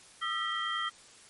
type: tone cluster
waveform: sine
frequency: 1228 / 1337 / 1941 / 3172 Hz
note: D#6 / E6 / B6 / G7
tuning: -23 / +24 / -31 / +20 cents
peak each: -37 / -35 / -36 / -36 dBFS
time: 0.21-0.9 s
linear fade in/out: 20 ms
effects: white hiss -55 dBFS RMS until 1.29 s + MP3 48 kbps